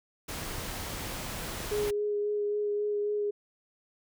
pink noise, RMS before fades -37 dBFS, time 0.28-1.91 s, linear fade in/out 10 ms
sine tone with vibrato, 414.9 Hz, G#4, 2 cents flat, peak -27 dBFS, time 1.71-3.31 s, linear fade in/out 10 ms, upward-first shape sine, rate 3.7 Hz, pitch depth 13 cents each way
effects none

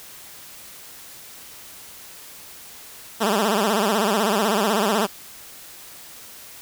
10% pulse tone with vibrato, 210.7 Hz, G#3, 25 cents sharp, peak -10 dBFS, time 3.2-5.07 s, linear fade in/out 20 ms, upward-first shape sine, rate 16 Hz, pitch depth 150 cents each way, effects white hiss -42 dBFS RMS until 6.61 s

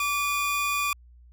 45% pulse tone pair together, 1155 / 2447 Hz, D6 / D#7, -29 / -29 cents, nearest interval octave + minor second, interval 1300 cents, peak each -27 dBFS, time 0-0.93 s, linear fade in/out 2 ms, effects added 60 Hz sine -49 dBFS peak until 1.32 s

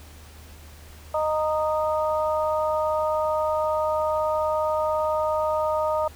harmonic tone, 309.3 Hz, D#4, 10 cents flat, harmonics 2 / 3 / 4, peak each -23 / -27 / -29 dBFS, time 1.14-6.08 s, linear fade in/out 5 ms, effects added 76 Hz sine -44 dBFS peak until 6.15 s + pink hiss -49 dBFS RMS until 6.15 s

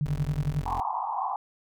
sine tone with tremolo, 146.83 Hz, D3, in tune, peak -22 dBFS, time 0.01-0.62 s, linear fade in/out 0 ms, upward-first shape sine, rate 11 Hz, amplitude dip 95%
25% pulse tone, 43.65 Hz, F1, in tune, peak -29 dBFS, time 0.06-0.8 s, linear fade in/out 0 ms
pink band-pass noise, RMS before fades -30 dBFS, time 0.66-1.36 s, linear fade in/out 2 ms, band 740 to 1100 Hz, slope 96 dB/octave
effects none

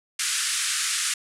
white band-pass noise, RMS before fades -26 dBFS, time 0.19-1.14 s, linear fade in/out 5 ms, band 1300 to 10000 Hz, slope 48 dB/octave, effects none

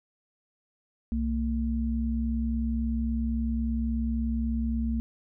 sine tone pair together, 63.93 / 227.6 Hz, C2 / A#3, -40 / -41 cents, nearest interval octave + minor seventh, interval 2199 cents, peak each -28 dBFS, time 1.12-5 s, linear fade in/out 0 ms, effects none

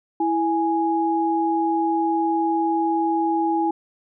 sine tone pair together, 329.6 / 830.6 Hz, E4 / G#5, 0 / 0 cents, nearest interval octave + major third, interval 1600 cents, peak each -21 dBFS, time 0.2-3.71 s, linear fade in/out 5 ms, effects none

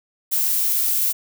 violet noise, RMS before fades -20 dBFS, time 0.31-1.13 s, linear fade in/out 20 ms, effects none

